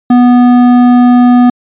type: tone with hard clipping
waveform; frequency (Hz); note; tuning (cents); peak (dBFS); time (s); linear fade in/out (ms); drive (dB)
sine; 245.6; B3; -9; -4; 0.1-1.5; 5; 10
effects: resampled to 8000 Hz